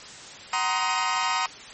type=chord; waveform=sawtooth; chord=C half-diminished seventh; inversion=second; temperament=just; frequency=753.5 / 941.9 / 1046.5 / 1255.8 Hz; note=Gb5 / Bb5 / C6 / Eb6; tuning=+31 / +18 / 0 / +16 cents; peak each=-27 / -23 / -26 / -24 dBFS; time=0.53-1.46 s; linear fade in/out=2 ms; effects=white hiss -42 dBFS RMS until 1.73 s + MP3 32 kbps